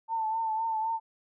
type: tone with vibrato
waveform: sine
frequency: 890 Hz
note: A5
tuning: 20 cents sharp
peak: -27 dBFS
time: 0.08-1 s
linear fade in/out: 50 ms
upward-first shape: triangle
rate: 3.9 Hz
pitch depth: 48 cents each way
effects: none